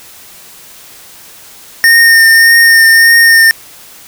square tone with vibrato, 1829 Hz, A#6, 33 cents flat, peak -3 dBFS, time 1.84-3.51 s, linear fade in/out 0 ms, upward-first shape triangle, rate 1.7 Hz, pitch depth 20 cents each way, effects white hiss -35 dBFS RMS until 4.07 s

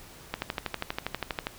click train, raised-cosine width 0.3 ms, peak -13 dBFS, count 15, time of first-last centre 0.34-1.469 s, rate 12.4 Hz, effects pink hiss -49 dBFS RMS until 1.58 s

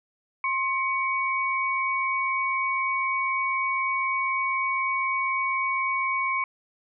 sine tone pair together, 1061 / 2248 Hz, C6 / C#7, +24 / +24 cents, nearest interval octave + minor second, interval 1300 cents, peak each -26 dBFS, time 0.44-6.44 s, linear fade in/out 2 ms, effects none

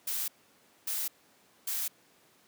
blue noise bursts, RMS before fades -33 dBFS, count 3, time 0.07-1.88 s, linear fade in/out 5 ms, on 210 ms, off 590 ms, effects pink hiss -63 dBFS RMS until 2.47 s + high-pass 200 Hz 12 dB/octave

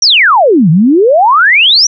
sine exponential two-way sweep, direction down then up, 6010 to 150 to 6010 Hz, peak -3 dBFS, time 0.02-1.87 s, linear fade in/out 5 ms, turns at 0.7 s, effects none

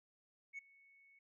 sine tone with ADSR envelope, 2213 Hz, C#7, 3 cents flat, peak -40 dBFS, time 0.53-1.19 s, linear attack 53 ms, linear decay 10 ms, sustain -24 dB, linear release 5 ms, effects tanh soft clip ceiling -42 dBFS

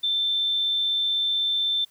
sine tone, 3552 Hz, A7, 16 cents sharp, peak -21 dBFS, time 0.03-1.85 s, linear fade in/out 10 ms, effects white hiss -60 dBFS RMS until 1.9 s

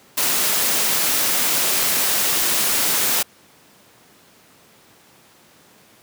white noise, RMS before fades -19 dBFS, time 0.17-3.23 s, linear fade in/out 10 ms, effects pink hiss -51 dBFS RMS until 6.02 s + high-pass 150 Hz 12 dB/octave

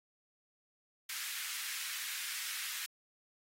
pink high-pass noise, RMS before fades -41 dBFS, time 1.09-2.86 s, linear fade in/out 5 ms, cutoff 1600 Hz, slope 24 dB/octave, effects AAC 48 kbps

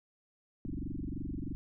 sine tone with frequency modulation, 128.9 Hz, C3, 26 cents flat, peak -35 dBFS, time 0.65-1.55 s, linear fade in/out 0 ms, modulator 23.1 Hz, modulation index 7.9, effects none

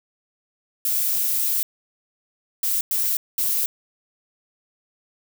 violet noise bursts at uneven times, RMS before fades -22 dBFS, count 4, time 0.85-1.63 / 2.63-2.81 / 2.91-3.17 / 3.38-3.66 s, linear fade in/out 2 ms, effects none

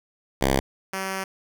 5% pulse tone pair in turn, 67 / 191.49 Hz, C2 / G3, +42 / -40 cents, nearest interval octave + tritone, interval 1818 cents, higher second, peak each -8 / -16 dBFS, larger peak first, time 0.41-0.6 / 0.93-1.24 s, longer second, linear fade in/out 5 ms, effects none

